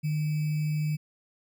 sine tone with sample-and-hold, 152.2 Hz, D#3, 38 cents flat, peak -25 dBFS, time 0.03-0.97 s, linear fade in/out 20 ms, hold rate 2450 Hz, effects none

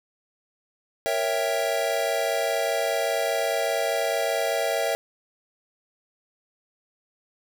square chord, A# diminished seventh, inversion none, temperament equal with one note detuned, 466.2 / 554.4 / 659.3 / 787.6 Hz, A#4 / C#5 / E5 / G5, 0 / 0 / 0 / +8 cents, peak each -31 / -29 / -27 / -32 dBFS, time 1.06-4.95 s, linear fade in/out 0 ms, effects none

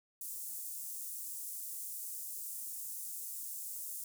pink high-pass noise, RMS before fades -43 dBFS, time 0.21-4.04 s, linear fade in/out 2 ms, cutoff 8100 Hz, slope 24 dB/octave, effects none

